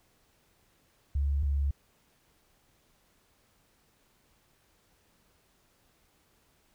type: tone pair in turn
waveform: sine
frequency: 70.5 / 70.24 Hz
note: C#2 / C#2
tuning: +30 / +23 cents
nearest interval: unison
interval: 7 cents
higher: first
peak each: -25 dBFS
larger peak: neither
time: 1.15-1.43 / 1.43-1.71 s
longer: neither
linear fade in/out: 5 ms
effects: pink hiss -68 dBFS RMS until 6.74 s